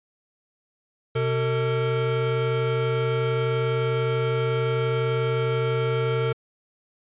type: tone pair together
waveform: square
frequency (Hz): 127.01 / 452.6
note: B2 / A4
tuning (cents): +49 / +49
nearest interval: octave + minor seventh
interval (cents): 2200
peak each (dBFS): -25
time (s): 1.15-6.33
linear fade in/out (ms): 10
effects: resampled to 8000 Hz